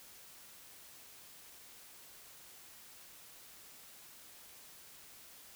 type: silence
effects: white hiss -56 dBFS RMS until 5.55 s